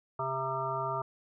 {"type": "harmonic tone with a mistuned harmonic", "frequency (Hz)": 132.6, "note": "C3", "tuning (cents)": 23, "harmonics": [1, 3, 5, 7, 9, 10], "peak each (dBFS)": [-40, -40, -37, -36, -35, -43], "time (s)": [0.19, 1.02], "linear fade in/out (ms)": 5, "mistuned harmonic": 10, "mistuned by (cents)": 22, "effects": []}